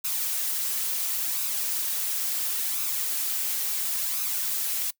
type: noise with flanger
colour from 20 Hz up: blue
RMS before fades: -28 dBFS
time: 0.04-4.91 s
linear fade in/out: 10 ms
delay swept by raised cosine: 0.77 to 5.57 ms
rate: 0.72 Hz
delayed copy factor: +0.5
effects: noise-tail reverb RT60 0.1 s tail -22 dB re dry